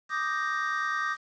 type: chord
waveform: triangle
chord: Eb major seventh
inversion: third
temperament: equal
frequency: 1174.7 / 1244.5 / 1568 / 1864.7 Hz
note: D6 / Eb6 / G6 / Bb6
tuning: 0 / 0 / 0 / 0 cents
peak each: -31 dBFS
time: 0.09-1.17 s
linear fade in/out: 50 ms
effects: resampled to 16000 Hz + 9-bit